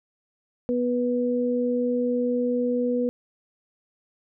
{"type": "tone pair together", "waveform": "sine", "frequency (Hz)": [245.8, 490], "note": ["B3", "B4"], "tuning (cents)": [-8, -14], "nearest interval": "octave", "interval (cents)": 1194, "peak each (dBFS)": -24, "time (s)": [0.69, 3.09], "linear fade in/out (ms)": 0, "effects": []}